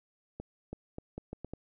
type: accelerating click train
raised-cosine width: 2 ms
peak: -26 dBFS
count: 7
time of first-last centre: 0.4-1.536 s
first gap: 330 ms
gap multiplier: 0.77
effects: none